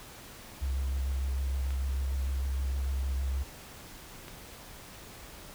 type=tone with vibrato; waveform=sine; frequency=66.8 Hz; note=C2; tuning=36 cents sharp; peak=-28 dBFS; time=0.61-3.44 s; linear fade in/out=20 ms; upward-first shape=sine; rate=6.6 Hz; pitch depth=23 cents each way
type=clicks; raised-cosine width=0.3 ms; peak=-28 dBFS; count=2; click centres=1.706 / 4.282 s
effects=pink hiss -48 dBFS RMS until 5.54 s